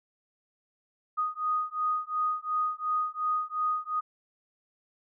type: beating tone pair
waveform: sine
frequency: 1241 / 1243.8 Hz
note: D#6 / D#6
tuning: -5 / -1 cents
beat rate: 2.8 Hz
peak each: -30 dBFS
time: 1.17-4.01 s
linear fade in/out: 20 ms
effects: none